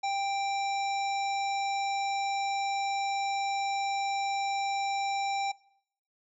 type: harmonic tone with a mistuned harmonic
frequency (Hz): 784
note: G5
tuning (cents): 0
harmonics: 1 / 3 / 5 / 7 / 9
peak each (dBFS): -28 / -38 / -42 / -45 / -47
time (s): 0.03-5.52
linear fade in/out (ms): 10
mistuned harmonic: 1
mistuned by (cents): +18
effects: noise-tail reverb RT60 0.7 s tail -22 dB re dry